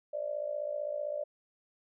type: tone with amplitude modulation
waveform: sine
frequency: 591 Hz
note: D5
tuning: 11 cents sharp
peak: -29 dBFS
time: 0.13-1.24 s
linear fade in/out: 10 ms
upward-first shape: sine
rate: 55.6 Hz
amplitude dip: 80%
effects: none